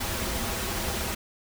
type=noise with comb filter; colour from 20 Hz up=pink; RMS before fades=-30 dBFS; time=0-1.15 s; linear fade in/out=10 ms; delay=6.8 ms; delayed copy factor=-0.6; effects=none